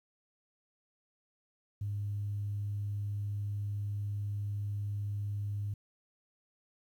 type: tone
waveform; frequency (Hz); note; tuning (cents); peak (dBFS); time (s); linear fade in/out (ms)
sine; 102.3; G#2; -26; -32; 1.81-5.74; 5
effects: tanh soft clip ceiling -28 dBFS + 11-bit